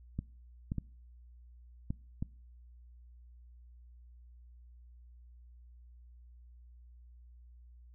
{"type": "clicks", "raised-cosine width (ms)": 5, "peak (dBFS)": -22, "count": 5, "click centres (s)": [0.19, 0.719, 0.783, 1.905, 2.225], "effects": ["noise-tail reverb RT60 0.5 s tail -25 dB re dry", "added 60 Hz sine -53 dBFS peak until 7.94 s"]}